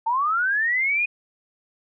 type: linear sweep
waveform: sine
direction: up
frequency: 880 to 2489 Hz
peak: -19 dBFS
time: 0.06-1.06 s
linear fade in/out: 10 ms
effects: none

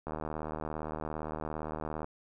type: click train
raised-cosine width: 1 ms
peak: -23 dBFS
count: 154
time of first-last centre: 0.07-2.044 s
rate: 77.5 Hz
effects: none

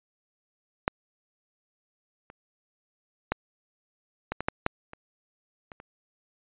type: clicks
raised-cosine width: 0.5 ms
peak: -7 / -30 / -9 / -14 / -15 / -9 / -8 / -26 / -27 / -29 dBFS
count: 10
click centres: 0.879 / 2.301 / 3.32 / 4.32 / 4.406 / 4.485 / 4.664 / 4.934 / 5.718 / 5.801 s
effects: resampled to 8000 Hz

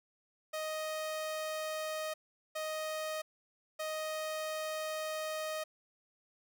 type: tone bursts at uneven times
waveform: sawtooth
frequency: 624 Hz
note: D#5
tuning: 5 cents sharp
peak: -32 dBFS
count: 3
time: 0.53-2.14 / 2.55-3.22 / 3.79-5.64 s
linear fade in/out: 10 ms
effects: none

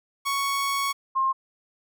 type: tone pair in turn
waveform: sawtooth / sine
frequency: 1111 / 1063.5 Hz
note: C#6 / C6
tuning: +4 / +28 cents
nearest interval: minor second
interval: 76 cents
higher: first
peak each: -20 dBFS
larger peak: neither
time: 0.25-0.93 / 1.15-1.33 s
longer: first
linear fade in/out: 20 ms
effects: none

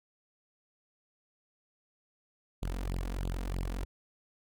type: tone with flanger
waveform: sawtooth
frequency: 45 Hz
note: F#1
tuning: 47 cents flat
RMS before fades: -35 dBFS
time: 2.62-3.85 s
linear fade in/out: 10 ms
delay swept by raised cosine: 0.23 to 4.33 ms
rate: 3.1 Hz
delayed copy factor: +0.95
effects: none

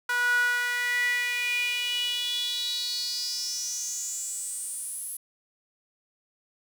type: tone with high-pass filter sweep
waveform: sawtooth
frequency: 487.7 Hz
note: B4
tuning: 22 cents flat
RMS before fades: -29 dBFS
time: 0.09-5.17 s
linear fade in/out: 5 ms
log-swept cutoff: 1300 to 11000 Hz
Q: 7.6
effects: 9-bit

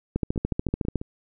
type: two click trains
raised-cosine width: 3 ms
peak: -11 / -20 dBFS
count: 12 / 5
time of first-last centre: 0.16-0.957 / 0.36-1.015 s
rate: 13.8 / 6.11 Hz
effects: none

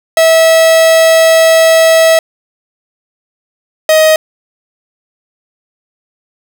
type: tone pair in turn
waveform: 45% pulse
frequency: 650 / 628.9 Hz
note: E5 / D#5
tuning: -24 / +18 cents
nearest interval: minor second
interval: 58 cents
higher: first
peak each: -4 dBFS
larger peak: neither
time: 0.17-2.19 / 3.89-4.16 s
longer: first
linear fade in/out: 2 ms
effects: none

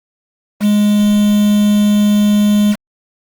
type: tone with quantisation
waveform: triangle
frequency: 207.7 Hz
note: G#3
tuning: in tune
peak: -6 dBFS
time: 0.6-2.76 s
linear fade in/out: 50 ms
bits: 4
effects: Opus 32 kbps

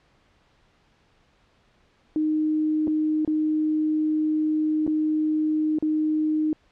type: tone with dropouts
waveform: sine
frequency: 309 Hz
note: D#4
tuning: 12 cents flat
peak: -20 dBFS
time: 2.16-6.53 s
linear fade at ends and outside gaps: 1 ms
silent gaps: 2.872-2.878 / 3.249-3.276 / 4.866-4.876 / 5.786-5.825 s
effects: pink hiss -62 dBFS RMS until 6.71 s + low-pass 4000 Hz 12 dB/octave

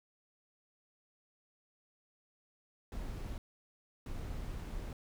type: noise bursts at uneven times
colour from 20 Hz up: brown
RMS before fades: -41 dBFS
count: 2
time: 2.92-3.38 / 4.06-4.93 s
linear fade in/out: 2 ms
effects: none

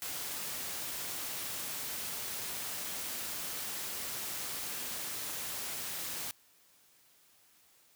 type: noise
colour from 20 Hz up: white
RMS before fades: -39 dBFS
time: 0.02-6.31 s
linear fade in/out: 0 ms
effects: white hiss -65 dBFS RMS until 7.95 s + high-pass 60 Hz 12 dB/octave

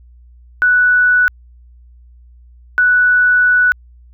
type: tone pair in turn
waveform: sine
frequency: 1480 / 1480 Hz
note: F#6 / F#6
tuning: 0 / 0 cents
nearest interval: unison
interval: 0 cents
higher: neither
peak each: -8 dBFS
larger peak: neither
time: 0.62-1.28 / 2.78-3.72 s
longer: second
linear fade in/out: 0 ms
effects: added 60 Hz sine -40 dBFS peak until 4.13 s

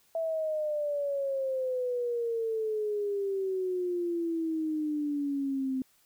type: exponential sweep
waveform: sine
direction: down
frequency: 660 to 259 Hz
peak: -28 dBFS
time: 0.15-5.82 s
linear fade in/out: 2 ms
effects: white hiss -66 dBFS RMS until 6.05 s

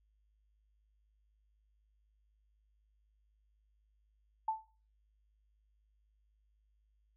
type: tone with exponential decay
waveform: sine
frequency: 880 Hz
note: A5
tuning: in tune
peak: -28 dBFS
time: 4.48-4.68 s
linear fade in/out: 5 ms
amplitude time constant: 43 ms
effects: noise-tail reverb RT60 0.4 s tail -21 dB re dry + added 52 Hz sine -70 dBFS peak until 7.16 s

